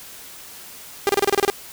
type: tone bursts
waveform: sawtooth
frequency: 400 Hz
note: G4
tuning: 35 cents sharp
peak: -11 dBFS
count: 9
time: 1.07-1.5 s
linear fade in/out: 0 ms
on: 22 ms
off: 29 ms
effects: white hiss -40 dBFS RMS until 1.72 s